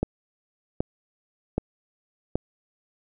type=click train; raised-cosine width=2 ms; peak=-10 dBFS; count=4; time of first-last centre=0.03-2.356 s; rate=1.29 Hz; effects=none